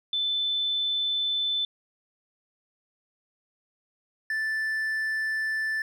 sine / triangle tone pair in turn, 3520 / 1760 Hz, A7 / A6, 0 / 0 cents, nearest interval octave, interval 1200 cents, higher first, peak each -24 dBFS, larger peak neither, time 0.13-1.65 / 4.3-5.82 s, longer neither, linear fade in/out 2 ms, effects none

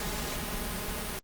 pink noise with comb filter, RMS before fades -34 dBFS, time 0-1.19 s, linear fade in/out 2 ms, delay 4.8 ms, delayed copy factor +0.55, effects Opus 48 kbps

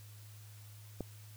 click, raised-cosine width 2 ms, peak -24 dBFS, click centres 1.007 s, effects added 105 Hz sine -51 dBFS peak until 1.36 s + white hiss -60 dBFS RMS until 1.36 s

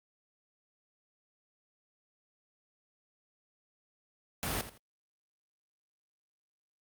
pink noise with echo, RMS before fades -33 dBFS, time 4.43-4.61 s, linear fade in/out 0 ms, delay 83 ms, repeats 2, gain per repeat -12 dB, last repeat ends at 4.776 s, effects high-pass 60 Hz 12 dB/octave + Opus 48 kbps

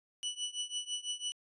sawtooth tone with tremolo, 2960 Hz, F#7, in tune, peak -29 dBFS, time 0.23-1.32 s, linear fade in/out 0 ms, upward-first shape triangle, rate 6 Hz, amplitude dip 95%, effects resampled to 24000 Hz

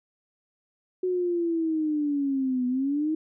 sine linear two-way sweep, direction down then up, 370 to 246.9 to 318.7 Hz, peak -23 dBFS, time 1.03-3.15 s, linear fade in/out 5 ms, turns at 2.67 s, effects none

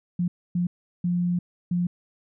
sine tone bursts at uneven times, 176.1 Hz, F3, 15 cents sharp, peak -21 dBFS, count 4, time 0.19-0.28 / 0.55-0.67 / 1.04-1.39 / 1.71-1.87 s, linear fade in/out 5 ms, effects none

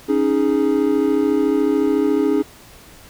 triangle chord, C# suspended second, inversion none, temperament equal, 277.2 / 311.1 / 415.3 Hz, C#4 / D#4 / G#4, 0 / 0 / 0 cents, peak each -17 dBFS, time 0.08-2.43 s, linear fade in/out 20 ms, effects pink hiss -44 dBFS RMS until 3.09 s

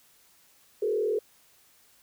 sine tone with frequency modulation, 430.3 Hz, A4, 39 cents flat, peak -24 dBFS, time 0.82-1.19 s, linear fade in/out 5 ms, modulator 41 Hz, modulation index 1.1, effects white hiss -61 dBFS RMS until 2.02 s

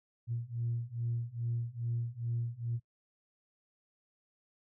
sine beating tone pair, 116.54 / 118.94 Hz, A#2 / A#2, 0 / +35 cents, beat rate 2.4 Hz, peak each -36 / -35 dBFS, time 0.27-2.8 s, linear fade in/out 50 ms, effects noise-tail reverb RT60 0.1 s tail -24 dB re dry + tanh soft clip ceiling -26 dBFS

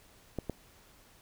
clicks, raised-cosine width 2 ms, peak -20 dBFS, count 2, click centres 0.387 / 0.497 s, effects pink hiss -60 dBFS RMS until 1.21 s

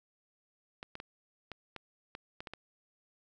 clicks, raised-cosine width 0.3 ms, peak -26 dBFS, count 9, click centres 0.829 / 0.954 / 1.001 / 1.517 / 1.763 / 2.151 / 2.405 / 2.472 / 2.536 s, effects none

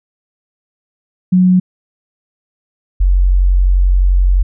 sine tone pair in turn, 183.1 / 45.77 Hz, F#3 / F#1, -18 / -18 cents, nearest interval 2 octaves, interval 2400 cents, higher first, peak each -6 / -7 dBFS, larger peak first, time 1.32-1.6 / 3-4.43 s, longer second, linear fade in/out 10 ms, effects none

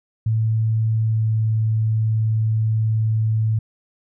sine tone with pitch glide, 111 to 110.17 Hz, A2 to A2, +16 to +3 cents, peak -16 dBFS, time 0.26-3.59 s, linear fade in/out 5 ms, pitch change -13 cents, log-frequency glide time 1.03-1.29 s, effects none

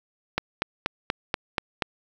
click train, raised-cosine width 0.3 ms, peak -7 dBFS, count 7, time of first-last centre 0.38-1.822 s, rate 4.16 Hz, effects 7-bit

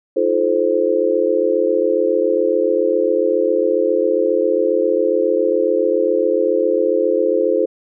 sine chord, F dominant seventh, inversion third, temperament just, 314.3 / 349.2 / 436.5 / 523.8 Hz, Eb4 / F4 / A4 / C5, +18 / 0 / -14 / +2 cents, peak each -23 / -20 / -18 / -17 dBFS, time 0.16-7.66 s, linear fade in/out 10 ms, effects none

